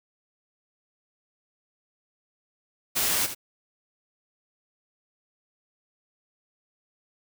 white noise with echo, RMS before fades -25 dBFS, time 2.95-3.27 s, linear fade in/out 20 ms, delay 79 ms, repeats 1, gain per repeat -10 dB, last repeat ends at 3.349 s, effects none

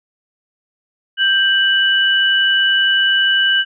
sine tone pair together, 1572.4 / 2960 Hz, G6 / F#7, +5 / 0 cents, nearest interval major seventh, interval 1095 cents, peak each -14 dBFS, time 1.17-3.65 s, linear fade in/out 50 ms, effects none

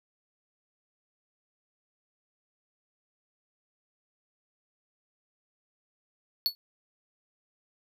square tone with exponential decay, 4419 Hz, C#8, 6 cents flat, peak -20 dBFS, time 6.46-6.55 s, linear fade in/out 0 ms, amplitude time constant 19 ms, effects none

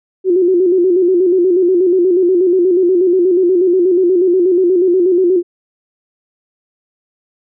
sine tone with vibrato, 361.7 Hz, F#4, 39 cents flat, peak -8 dBFS, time 0.24-5.43 s, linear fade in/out 50 ms, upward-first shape square, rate 8.3 Hz, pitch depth 68 cents each way, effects none

